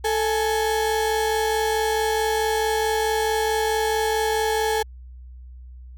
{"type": "tone pair together", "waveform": "35% pulse", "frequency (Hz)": [440, 835.4], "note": ["A4", "G#5"], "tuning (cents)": [0, 10], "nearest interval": "major seventh", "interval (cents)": 1110, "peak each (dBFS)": [-20, -23], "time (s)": [0.04, 4.83], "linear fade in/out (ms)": 10, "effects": ["added 62 Hz sine -38 dBFS peak until 5.97 s"]}